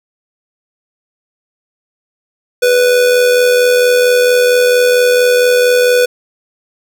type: tone with amplitude modulation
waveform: square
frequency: 493.9 Hz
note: B4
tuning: in tune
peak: -6 dBFS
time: 2.62-6.06 s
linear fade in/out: 10 ms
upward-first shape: sine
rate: 84.4 Hz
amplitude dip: 40%
effects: none